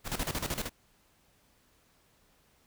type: noise with tremolo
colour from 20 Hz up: pink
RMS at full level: -32 dBFS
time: 0.04-0.7 s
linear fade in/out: 50 ms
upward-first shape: square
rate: 13 Hz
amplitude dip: 75%
effects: pink hiss -67 dBFS RMS until 2.66 s